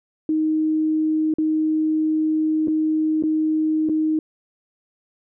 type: tone with dropouts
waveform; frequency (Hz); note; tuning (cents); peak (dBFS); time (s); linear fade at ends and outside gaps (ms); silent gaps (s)
sine; 312.3; D#4; +7; -17; 0.29-4.19; 2; 1.339-1.384 / 2.674-2.681 / 3.225-3.236 / 3.889-3.895
effects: none